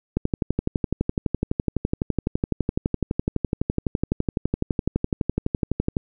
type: click train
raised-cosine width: 3 ms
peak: -8 dBFS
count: 70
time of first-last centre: 0.17-5.968 s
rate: 11.9 Hz
effects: none